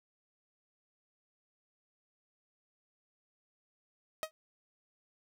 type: tone with exponential decay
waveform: sawtooth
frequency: 630 Hz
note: D#5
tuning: 21 cents sharp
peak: -26 dBFS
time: 4.23-4.31 s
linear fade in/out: 0 ms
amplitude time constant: 16 ms
effects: none